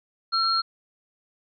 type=tone pair together; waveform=sine; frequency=1346 / 4252 Hz; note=E6 / C8; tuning=+36 / +27 cents; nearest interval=octave + minor sixth; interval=1991 cents; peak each=-23 dBFS; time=0.32-0.62 s; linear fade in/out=20 ms; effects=none